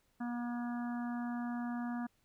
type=harmonic tone; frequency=240.1 Hz; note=B3; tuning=49 cents flat; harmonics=1 / 3 / 4 / 5 / 6 / 7; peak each=-36 / -46 / -51 / -51 / -53 / -52 dBFS; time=0.2-2.07 s; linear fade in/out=10 ms; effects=pink hiss -75 dBFS RMS until 2.24 s